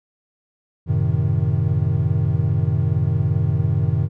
triangle chord, F# diminished seventh, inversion none, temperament equal, 92.5 / 110 / 130.81 / 155.56 Hz, F#2 / A2 / C3 / Eb3, 0 / 0 / 0 / 0 cents, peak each -20 dBFS, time 0.86-4.09 s, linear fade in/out 50 ms, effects none

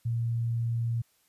sine tone, 116.54 Hz, A#2, in tune, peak -26 dBFS, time 0.05-1.02 s, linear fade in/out 10 ms, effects white hiss -68 dBFS RMS until 1.28 s + resampled to 32000 Hz

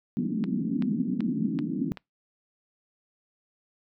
white band-pass noise, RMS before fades -28 dBFS, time 0.17-1.92 s, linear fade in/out 0 ms, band 170 to 280 Hz, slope 48 dB/octave
click train, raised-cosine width 0.3 ms, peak -23 dBFS, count 5, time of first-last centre 0.44-1.973 s, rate 2.61 Hz
effects noise-tail reverb RT60 0.2 s tail -26 dB re dry

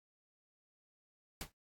pink noise with exponential decay, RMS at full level -37 dBFS, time 1.41-1.52 s, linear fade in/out 1 ms, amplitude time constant 22 ms, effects noise-tail reverb RT60 0.1 s tail -20 dB re dry + AAC 64 kbps

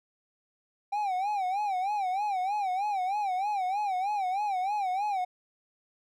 triangle tone with vibrato, 784 Hz, G5, in tune, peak -25 dBFS, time 0.92-5.25 s, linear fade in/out 10 ms, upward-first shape sine, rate 3.2 Hz, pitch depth 130 cents each way, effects none

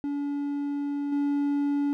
triangle tone with level steps, 285.8 Hz, D4, 47 cents flat, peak -25 / -21 dBFS, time 0.04-1.93 s, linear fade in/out 0 ms, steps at 1.12 s, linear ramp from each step 5 ms, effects none

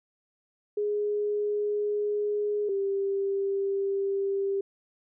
sine tone pair in turn, 415.3 / 394.2 Hz, G#4 / G4, 0 / +10 cents, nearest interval minor second, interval 90 cents, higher first, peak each -25 dBFS, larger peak neither, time 0.77-2.69 / 2.69-4.61 s, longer neither, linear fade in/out 5 ms, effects none

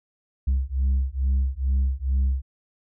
sine beating tone pair, 65.3 / 67.6 Hz, C2 / C#2, -3 / -43 cents, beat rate 2.3 Hz, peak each -21 dBFS, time 0.47-2.42 s, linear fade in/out 10 ms, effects tanh soft clip ceiling -17 dBFS

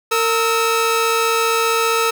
sawtooth tone pair together, 457.8 / 1298.2 Hz, A#4 / E6, -31 / -27 cents, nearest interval octave + tritone, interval 1804 cents, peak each -14 dBFS, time 0.11-2.11 s, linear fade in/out 10 ms, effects none

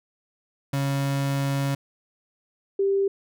35% pulse / sine tone pair in turn, 138.59 / 393.5 Hz, C#3 / G4, 0 / +7 cents, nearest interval octave + tritone, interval 1807 cents, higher second, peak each -21 / -19 dBFS, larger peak second, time 0.73-1.75 / 2.79-3.08 s, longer first, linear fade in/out 5 ms, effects none

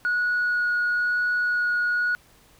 sine tone with vibrato, 1456 Hz, F#6, 28 cents flat, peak -19 dBFS, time 0.05-2.15 s, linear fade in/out 0 ms, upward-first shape sine, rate 1 Hz, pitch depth 8 cents each way, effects tanh soft clip ceiling -18 dBFS + pink hiss -56 dBFS RMS until 2.59 s

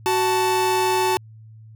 45% pulse tone pair together, 373.4 / 880 Hz, F#4 / A5, +16 / 0 cents, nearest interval octave + minor third, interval 1484 cents, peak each -21 / -20 dBFS, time 0.06-1.17 s, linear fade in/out 0 ms, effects added 110 Hz sine -41 dBFS peak until 1.75 s

